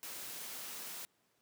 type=noise; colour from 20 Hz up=white; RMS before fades=-45 dBFS; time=0.03-1.05 s; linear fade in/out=0 ms; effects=pink hiss -75 dBFS RMS until 1.41 s + high-pass 150 Hz 12 dB/octave